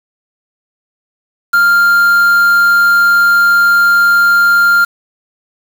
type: tone with quantisation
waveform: triangle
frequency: 1396.9 Hz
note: F6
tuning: in tune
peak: -4 dBFS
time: 1.53-4.85 s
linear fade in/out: 10 ms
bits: 4
effects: none